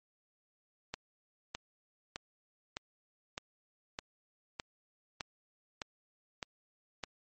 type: click train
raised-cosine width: 0.2 ms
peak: -20 dBFS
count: 11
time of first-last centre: 0.94-7.038 s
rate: 1.64 Hz
effects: MP3 32 kbps